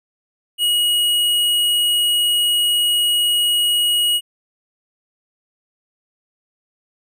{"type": "tone", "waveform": "square", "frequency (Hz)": 2899, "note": "F#7", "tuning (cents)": -36, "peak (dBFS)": -15, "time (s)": [0.58, 4.21], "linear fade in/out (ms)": 50, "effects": []}